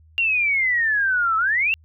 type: exponential two-way sweep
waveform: sine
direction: down then up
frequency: 2794 to 1289 to 2794 Hz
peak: -17 dBFS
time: 0.18-1.74 s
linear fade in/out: 0 ms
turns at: 1.37 s
effects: added 79 Hz sine -49 dBFS peak until 1.84 s